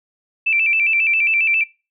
sine tone with vibrato, 2489 Hz, D#7, in tune, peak -14 dBFS, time 0.46-1.64 s, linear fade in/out 10 ms, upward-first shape square, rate 7.4 Hz, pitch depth 100 cents each way, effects noise-tail reverb RT60 0.3 s tail -22 dB re dry

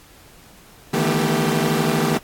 sawtooth tone cluster, 151.2 / 163.8 / 219.6 / 241.3 / 392 Hz, D#3 / E3 / A3 / B3 / G4, -49 / -11 / -3 / -40 / 0 cents, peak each -20 dBFS, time 0.93-2.18 s, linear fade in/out 10 ms, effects pink hiss -48 dBFS RMS until 2.23 s + AAC 64 kbps

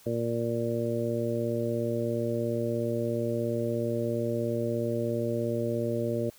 harmonic tone, 117 Hz, A#2, 7 cents sharp, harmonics 1 / 2 / 3 / 4 / 5, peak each -33 / -33 / -33 / -33 / -33 dBFS, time 0.06-6.3 s, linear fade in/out 5 ms, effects white hiss -56 dBFS RMS until 6.38 s

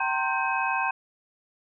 sine tone cluster, 770 / 916 / 1055 / 1566 / 2543 Hz, G5 / A#5 / C6 / G6 / D#7, -31 / -31 / +14 / -2 / +37 cents, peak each -30 dBFS, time 0-0.91 s, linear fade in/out 5 ms, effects none

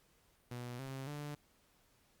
sawtooth tone with pitch steps, 122.1 / 133.92 / 146.89 Hz, B2 / C3 / D3, -19 / +41 / +1 cents, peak -38 dBFS, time 0.51-1.35 s, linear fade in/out 5 ms, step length 280 ms, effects pink hiss -71 dBFS RMS until 2.2 s + Opus 48 kbps

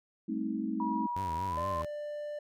sine chord, A half-diminished seventh, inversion third, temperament just, 198 / 220 / 264 / 316.8 Hz, G3 / A3 / C4 / Eb4, +18 / 0 / +16 / +31 cents, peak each -39 / -35 / -37 / -36 dBFS, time 0.28-1.07 s, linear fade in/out 10 ms
sine tone with pitch glide, 964 to 1039.2 Hz, B5 to C6, -42 to -12 cents, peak -32 dBFS, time 0.8-1.82 s, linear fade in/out 2 ms, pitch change +130 cents, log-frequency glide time 1.45-1.65 s
sawtooth tone with vibrato, 87.9 Hz, F2, 12 cents sharp, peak -34 dBFS, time 1.16-1.85 s, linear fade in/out 0 ms, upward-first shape sine, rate 4.3 Hz, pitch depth 190 cents each way
triangle tone, 592 Hz, D5, 14 cents sharp, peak -34 dBFS, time 1.57-2.39 s, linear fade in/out 5 ms
effects none

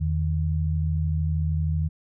sine tone pair together, 82.32 / 155.4 Hz, E2 / D#3, -2 / -2 cents, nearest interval major seventh, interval 1100 cents, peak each -23 / -26 dBFS, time 0-1.89 s, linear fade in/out 20 ms, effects none

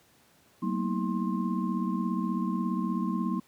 sine tone cluster, 188.6 / 226.8 / 243.4 / 318.8 / 1060 Hz, F#3 / A#3 / B3 / D#4 / C6, +33 / -47 / -25 / +42 / +22 cents, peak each -30 / -32 / -35 / -35 / -37 dBFS, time 0.62-3.4 s, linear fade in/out 10 ms, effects pink hiss -62 dBFS RMS until 3.47 s + high-pass 100 Hz 12 dB/octave

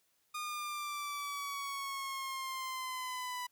sawtooth exponential sweep, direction down, 1224 to 987.8 Hz, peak -34 dBFS, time 0.34-3.47 s, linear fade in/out 10 ms, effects white hiss -75 dBFS RMS until 3.51 s + high-pass 60 Hz 12 dB/octave

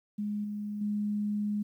sine tone with level steps, 207.9 Hz, G#3, 2 cents sharp, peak -30 / -33 / -28 dBFS, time 0.18-1.63 s, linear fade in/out 10 ms, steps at 0.44 / 0.81 s, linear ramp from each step 5 ms, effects 11-bit

